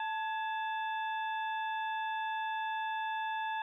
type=harmonic tone with a mistuned harmonic; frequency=880 Hz; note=A5; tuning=in tune; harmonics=1 / 2 / 3 / 4; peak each=-34 / -40 / -47 / -49 dBFS; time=0-3.62 s; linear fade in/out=2 ms; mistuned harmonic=2; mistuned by=-83 cents; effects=12-bit